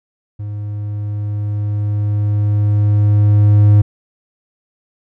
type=tone with level ramp; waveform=triangle; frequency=103.83 Hz; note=G#2; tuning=in tune; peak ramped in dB=-20 to -3 dBFS; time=0.39-3.82 s; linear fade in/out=10 ms; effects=none